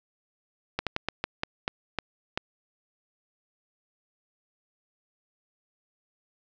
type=slowing click train; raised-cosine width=0.3 ms; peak=-11 dBFS; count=9; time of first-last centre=0.79-2.375 s; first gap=77 ms; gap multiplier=1.26; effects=resampled to 16000 Hz + 7-bit